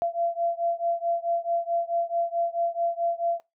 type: beating tone pair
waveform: sine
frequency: 680 / 684.6 Hz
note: F5 / F5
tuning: -46 / -35 cents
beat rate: 4.6 Hz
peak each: -27 / -28 dBFS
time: 0.02-3.4 s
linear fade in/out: 0 ms
effects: noise-tail reverb RT60 0.2 s tail -19 dB re dry